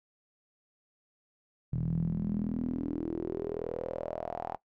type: tone with band-pass filter sweep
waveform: sawtooth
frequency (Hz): 40.87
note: E1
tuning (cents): -14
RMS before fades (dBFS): -34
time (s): 1.72-4.57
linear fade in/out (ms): 10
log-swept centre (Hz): 140 to 800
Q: 6.5
effects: noise-tail reverb RT60 0.1 s tail -17 dB re dry